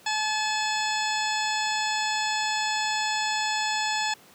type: harmonic tone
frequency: 860 Hz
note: A5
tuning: 40 cents flat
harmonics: 1 / 2 / 3 / 4 / 5 / 6 / 8 / 9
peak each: -28 / -31 / -33 / -34 / -35 / -36 / -37 / -38 dBFS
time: 0.06-4.14 s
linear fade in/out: 5 ms
effects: pink hiss -53 dBFS RMS until 4.34 s + high-pass 150 Hz 12 dB/octave